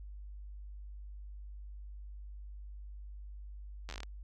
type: slowing click train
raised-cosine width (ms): 0.2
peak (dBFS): -26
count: 9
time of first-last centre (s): 3.89-4.032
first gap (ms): 10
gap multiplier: 1.16
effects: added 50 Hz sine -44 dBFS peak until 4.23 s